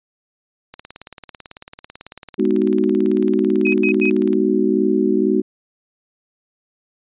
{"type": "click train", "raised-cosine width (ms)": 0.2, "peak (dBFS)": -18, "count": 66, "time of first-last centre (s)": [0.74, 4.331], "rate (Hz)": 18.1}
{"type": "chord", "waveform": "sine", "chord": "G# minor seventh", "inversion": "none", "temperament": "just", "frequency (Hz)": [207.7, 249.2, 311.5, 373.8], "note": ["G#3", "B3", "D#4", "F#4"], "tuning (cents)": [0, 16, 2, 18], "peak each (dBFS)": [-20, -21, -19, -18], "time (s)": [2.38, 5.42], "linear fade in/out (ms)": 20}
{"type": "tone bursts", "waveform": "sine", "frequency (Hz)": 2531, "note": "D#7", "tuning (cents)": 29, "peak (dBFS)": -18, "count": 3, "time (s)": [3.65, 4.1], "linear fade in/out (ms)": 5, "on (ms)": 88, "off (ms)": 93}
{"effects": ["resampled to 8000 Hz"]}